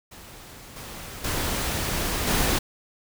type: noise with level steps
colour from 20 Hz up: pink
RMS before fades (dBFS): -44 / -38 / -27 / -23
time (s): 0.11-2.59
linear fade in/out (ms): 10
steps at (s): 0.76 / 1.24 / 2.27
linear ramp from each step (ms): 5
effects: none